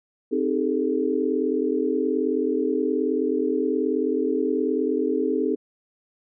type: chord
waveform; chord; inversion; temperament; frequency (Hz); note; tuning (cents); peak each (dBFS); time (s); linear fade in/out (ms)
sine; A half-diminished seventh; first; equal with one note detuned; 261.6 / 311.1 / 401.2 / 440; C4 / Eb4 / G4 / A4; 0 / 0 / +40 / 0; -26; 0.31-5.56; 20
effects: none